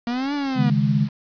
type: exponential two-way sweep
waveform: 45% pulse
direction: up then down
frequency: 233.1 to 292.9 to 237.3 Hz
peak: -22 dBFS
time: 0.07-0.7 s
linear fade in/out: 2 ms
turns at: 0.34 s
type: chord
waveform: sine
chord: C# suspended second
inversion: none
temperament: equal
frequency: 138.59 / 155.56 / 207.7 Hz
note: C#3 / D#3 / G#3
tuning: 0 / 0 / 0 cents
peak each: -20 / -22 / -20 dBFS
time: 0.55-1.09 s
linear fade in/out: 50 ms
effects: resampled to 11025 Hz + 7-bit